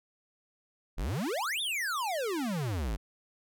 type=exponential two-way sweep; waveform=square; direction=up then down; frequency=34.96 to 3729 to 45.64 Hz; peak=-31 dBFS; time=0.97-2.97 s; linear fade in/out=20 ms; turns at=1.61 s; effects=none